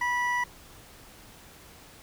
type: tone pair together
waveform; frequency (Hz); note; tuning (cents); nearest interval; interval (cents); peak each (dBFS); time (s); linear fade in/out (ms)
triangle; 978 / 1956; B5 / B6; -17 / -17; octave; 1200; -26; 0.01-0.44; 5
effects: pink hiss -51 dBFS RMS until 2.02 s